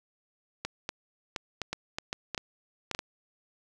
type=clicks; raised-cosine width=0.2 ms; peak=-15 dBFS; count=12; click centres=0.65 / 0.891 / 1.362 / 1.617 / 1.73 / 1.985 / 2.129 / 2.347 / 2.378 / 2.913 / 2.949 / 2.991 s; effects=none